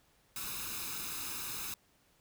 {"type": "noise with comb filter", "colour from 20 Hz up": "white", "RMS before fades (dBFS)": -40, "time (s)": [0.36, 1.74], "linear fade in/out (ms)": 2, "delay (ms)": 0.78, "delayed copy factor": 0.65, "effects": ["pink hiss -69 dBFS RMS until 2.2 s"]}